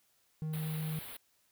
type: tone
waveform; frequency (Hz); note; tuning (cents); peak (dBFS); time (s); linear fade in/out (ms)
triangle; 156.3; D#3; +8; -32; 0.42-0.99; 0
type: band-stop noise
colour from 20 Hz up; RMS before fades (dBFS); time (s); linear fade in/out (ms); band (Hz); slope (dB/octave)
white; -46; 0.53-1.17; 5; 4200 to 9600; 48
effects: white hiss -72 dBFS RMS until 1.51 s